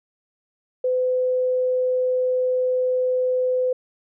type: tone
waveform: sine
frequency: 507 Hz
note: B4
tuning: 45 cents sharp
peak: -18 dBFS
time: 0.84-3.73 s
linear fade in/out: 5 ms
effects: none